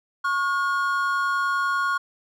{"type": "tone pair together", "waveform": "triangle", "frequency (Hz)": [1100, 1430.2], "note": ["C#6", "F6"], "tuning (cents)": [-14, 41], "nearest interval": "perfect fourth", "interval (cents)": 455, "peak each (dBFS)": [-22, -22], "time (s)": [0.24, 1.98], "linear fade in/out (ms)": 10, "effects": []}